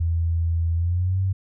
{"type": "tone with pitch glide", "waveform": "sine", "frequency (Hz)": [83.3, 95.14], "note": ["E2", "F#2"], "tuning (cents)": [19, 49], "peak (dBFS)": -19, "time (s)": [0, 1.33], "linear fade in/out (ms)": 10, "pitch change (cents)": 230, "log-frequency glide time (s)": [0.75, 1.2], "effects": []}